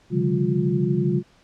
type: tone cluster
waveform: sine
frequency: 134.6 / 146.9 / 175.3 / 201.2 / 354.8 Hz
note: C3 / D3 / F3 / G3 / F4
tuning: +49 / +1 / +7 / +45 / +27 cents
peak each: -25 dBFS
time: 0.1-1.23 s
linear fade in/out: 50 ms
effects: pink hiss -57 dBFS RMS until 1.43 s + low-pass 6000 Hz 12 dB/octave